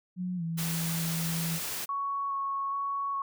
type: tone with pitch glide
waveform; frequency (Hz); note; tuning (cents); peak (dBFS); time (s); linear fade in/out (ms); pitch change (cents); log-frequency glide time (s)
sine; 181.3 to 165.3; F#3 to E3; -35 to +5; -30; 0.16-1.6; 50; -160; 0.36-0.43
type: noise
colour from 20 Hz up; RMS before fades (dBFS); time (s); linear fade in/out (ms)
white; -35; 0.57-1.86; 20
type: tone with vibrato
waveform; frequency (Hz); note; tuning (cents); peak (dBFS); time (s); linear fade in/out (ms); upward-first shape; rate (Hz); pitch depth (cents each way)
sine; 1108.7; C#6; 0; -29; 1.89-3.22; 2; square; 1.2; 9
effects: none